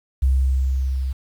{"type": "tone with level ramp", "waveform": "sine", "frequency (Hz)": 65.9, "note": "C2", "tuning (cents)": 13, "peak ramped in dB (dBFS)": [-13, -21], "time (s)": [0.22, 1.13], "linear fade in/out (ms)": 10, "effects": ["8-bit"]}